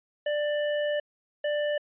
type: tone pair in turn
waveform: square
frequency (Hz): 591 / 591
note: D5 / D5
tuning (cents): +11 / +11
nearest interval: unison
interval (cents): 0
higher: neither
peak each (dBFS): -26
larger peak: neither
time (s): 0.26-1 / 1.44-1.78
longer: first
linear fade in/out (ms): 5
effects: resampled to 8000 Hz